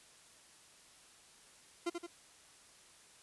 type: tone with echo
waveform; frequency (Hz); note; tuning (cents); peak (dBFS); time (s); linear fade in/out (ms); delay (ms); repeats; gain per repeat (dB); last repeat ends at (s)
40% pulse; 344.1; F4; -26; -32; 1.86-1.9; 10; 84; 2; -5; 2.068
effects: white hiss -61 dBFS RMS until 3.22 s + resampled to 24000 Hz